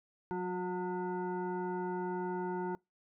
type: tone with frequency modulation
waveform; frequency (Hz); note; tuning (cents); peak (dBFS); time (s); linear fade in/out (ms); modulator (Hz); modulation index
sine; 361.4; F#4; -41; -33; 0.31-2.75; 0; 544; 1.2
effects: noise-tail reverb RT60 0.2 s tail -25 dB re dry